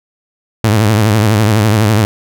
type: tone with vibrato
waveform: sawtooth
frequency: 107.4 Hz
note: A2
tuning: 41 cents flat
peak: -4 dBFS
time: 0.64-2.05 s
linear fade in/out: 0 ms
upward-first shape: triangle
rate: 12 Hz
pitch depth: 130 cents each way
effects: none